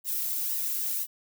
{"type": "noise with flanger", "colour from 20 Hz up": "violet", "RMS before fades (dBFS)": -30, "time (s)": [0.04, 1.07], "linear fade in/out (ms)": 50, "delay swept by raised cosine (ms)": [1, 2.4], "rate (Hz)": 2, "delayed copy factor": 0.7, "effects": []}